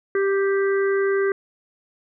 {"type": "harmonic tone", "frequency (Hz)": 393.1, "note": "G4", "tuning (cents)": 5, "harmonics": [1, 3, 4, 5], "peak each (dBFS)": [-18, -32, -29, -33], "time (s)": [0.15, 1.32], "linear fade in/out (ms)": 2, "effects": []}